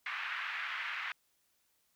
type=band-pass noise; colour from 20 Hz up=white; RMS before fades=-39 dBFS; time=0.06-1.12 s; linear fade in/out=2 ms; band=1200 to 2400 Hz; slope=24 dB/octave; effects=white hiss -75 dBFS RMS until 1.95 s